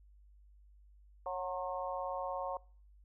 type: harmonic tone with a mistuned harmonic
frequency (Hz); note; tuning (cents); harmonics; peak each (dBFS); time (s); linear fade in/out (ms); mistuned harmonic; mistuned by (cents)
183.3; F#3; -16; 3 / 4 / 5 / 6; -40 / -41 / -42 / -43; 1.26-2.57; 2; 6; -36
effects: noise-tail reverb RT60 0.5 s tail -25 dB re dry + added 50 Hz sine -58 dBFS peak until 3.04 s